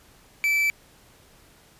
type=tone with quantisation; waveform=triangle; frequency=2319 Hz; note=D7; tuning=22 cents flat; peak=-18 dBFS; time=0.44-0.7 s; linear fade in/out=0 ms; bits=5; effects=pink hiss -55 dBFS RMS until 1.79 s + resampled to 32000 Hz